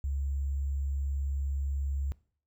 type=tone with sample-and-hold; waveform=sine; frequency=69.3 Hz; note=C#2; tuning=in tune; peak=-29 dBFS; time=0.04-2.12 s; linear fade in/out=0 ms; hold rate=7350 Hz; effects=noise-tail reverb RT60 0.5 s tail -21 dB re dry